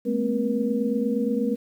sine tone cluster, 212.2 / 231.8 / 260.4 / 477.8 Hz, G#3 / A#3 / C4 / A#4, +38 / -10 / -8 / +43 cents, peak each -27 dBFS, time 0.05-1.56 s, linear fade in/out 20 ms, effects 9-bit

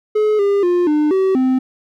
triangle tone with pitch steps, 426.2 / 401.5 / 353.4 / 300.8 / 381.4 / 258.9 Hz, G#4 / G4 / F4 / D4 / G4 / C4, +45 / +41 / +21 / +42 / -47 / -18 cents, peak -10 dBFS, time 0.15-1.59 s, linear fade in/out 10 ms, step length 240 ms, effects none

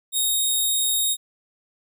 10% pulse tone, 3729 Hz, A#7, in tune, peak -12 dBFS, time 0.12-1.17 s, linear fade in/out 50 ms, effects none

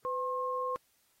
sine tone pair together, 505 / 1070 Hz, B4 / C6, +39 / +38 cents, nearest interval octave + minor second, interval 1299 cents, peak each -35 / -33 dBFS, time 0.05-0.76 s, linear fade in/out 0 ms, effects white hiss -71 dBFS RMS until 1.2 s + AAC 48 kbps

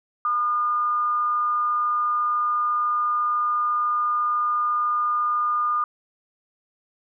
sine tone with amplitude modulation, 1214 Hz, D#6, 43 cents flat, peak -18 dBFS, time 0.25-5.84 s, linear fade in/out 2 ms, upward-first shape sine, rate 218 Hz, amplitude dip 35%, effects none

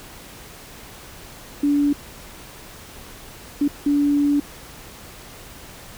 sine tone bursts at uneven times, 288.1 Hz, D4, 33 cents flat, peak -15 dBFS, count 3, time 1.63-1.93 / 3.61-3.68 / 3.86-4.4 s, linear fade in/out 5 ms, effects pink hiss -41 dBFS RMS until 5.97 s

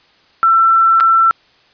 sine tone with dropouts, 1341 Hz, E6, 29 cents sharp, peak -7 dBFS, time 0.43-1.31 s, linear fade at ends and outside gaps 0 ms, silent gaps 1.001-1.007 s, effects white hiss -51 dBFS RMS until 1.73 s + resampled to 11025 Hz

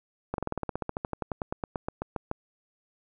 slowing click train, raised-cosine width 1 ms, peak -16 dBFS, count 24, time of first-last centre 0.34-2.314 s, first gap 42 ms, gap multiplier 1.06, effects none

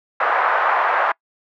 white band-pass noise, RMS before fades -18 dBFS, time 0.2-1.12 s, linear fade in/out 5 ms, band 620 to 1500 Hz, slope 24 dB/octave, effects noise-tail reverb RT60 0.1 s tail -26 dB re dry

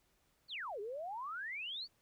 sine exponential two-way sweep, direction down then up, 4699 to 392 to 4699 Hz, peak -40 dBFS, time 0.48-1.88 s, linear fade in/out 50 ms, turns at 0.8 s, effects pink hiss -75 dBFS RMS until 2.01 s

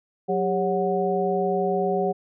harmonic tone with a mistuned harmonic, 184.1 Hz, F#3, 8 cents flat, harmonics 1 / 2 / 3 / 4, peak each -28 / -24 / -28 / -26 dBFS, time 0.28-2.13 s, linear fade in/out 20 ms, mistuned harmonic 2, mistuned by +140 cents, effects none

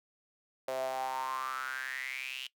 sawtooth tone with high-pass filter sweep, 130.81 Hz, C3, in tune, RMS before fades -37 dBFS, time 0.68-2.47 s, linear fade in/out 2 ms, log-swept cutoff 570 to 3000 Hz, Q 8.5, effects noise-tail reverb RT60 0.1 s tail -19 dB re dry

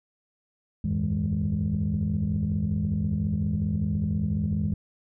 sine tone cluster, 78.6 / 88.6 / 103 / 160.2 / 205.5 Hz, D#2 / F2 / G#2 / E3 / G#3, +18 / +25 / -14 / -49 / -18 cents, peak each -32 / -31 / -30 / -28 / -27 dBFS, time 0.84-4.74 s, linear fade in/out 5 ms, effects tanh soft clip ceiling -17 dBFS

